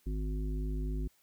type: harmonic tone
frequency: 51.91 Hz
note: G#1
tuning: in tune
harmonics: 1 / 3 / 5 / 7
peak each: -32 / -42 / -43 / -47 dBFS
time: 0.06-1.08 s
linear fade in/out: 10 ms
effects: white hiss -69 dBFS RMS until 1.22 s